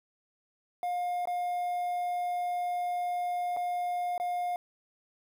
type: tone with dropouts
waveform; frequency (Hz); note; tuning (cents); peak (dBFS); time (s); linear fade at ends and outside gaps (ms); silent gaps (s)
triangle; 711; F5; +31; -27; 0.83-4.56; 1; 1.255-1.273 / 3.565-3.57 / 4.179-4.199
effects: 9-bit